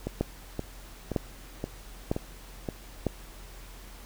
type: two click trains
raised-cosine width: 2 ms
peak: -12 / -17 dBFS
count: 4 / 6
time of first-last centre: 0.21-3.067 / 0.07-2.688 s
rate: 1.05 / 1.91 Hz
effects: added 43 Hz sine -46 dBFS peak until 4.05 s + pink hiss -50 dBFS RMS until 4.05 s